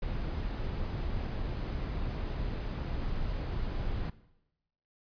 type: noise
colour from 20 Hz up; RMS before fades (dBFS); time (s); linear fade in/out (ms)
brown; -34; 0.02-4.1; 5
effects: noise-tail reverb RT60 0.9 s tail -18 dB re dry + resampled to 11025 Hz